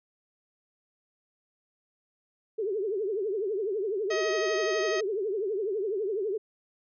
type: tone with vibrato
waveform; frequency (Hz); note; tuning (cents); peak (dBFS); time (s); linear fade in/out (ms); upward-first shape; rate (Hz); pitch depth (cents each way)
sine; 409.1; G#4; -26; -27; 2.58-6.38; 10; triangle; 12; 210
type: harmonic tone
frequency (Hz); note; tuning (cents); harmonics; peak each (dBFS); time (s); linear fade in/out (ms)
634; D#5; +32; 1 / 2 / 3 / 4 / 5 / 6 / 7 / 8 / 10; -31 / -37 / -34 / -40 / -42 / -46 / -46 / -43 / -43; 4.1-5.01; 10
effects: none